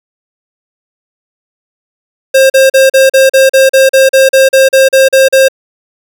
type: tone bursts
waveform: square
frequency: 533 Hz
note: C5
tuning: 32 cents sharp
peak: -3 dBFS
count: 16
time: 2.34-5.485 s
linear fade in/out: 10 ms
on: 160 ms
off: 39 ms
effects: none